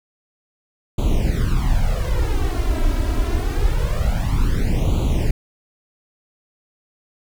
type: noise with flanger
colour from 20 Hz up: brown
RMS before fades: -18 dBFS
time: 0.98-5.31 s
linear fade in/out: 5 ms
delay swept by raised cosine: 0.28 to 3.08 ms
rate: 0.25 Hz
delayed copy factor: +1
effects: none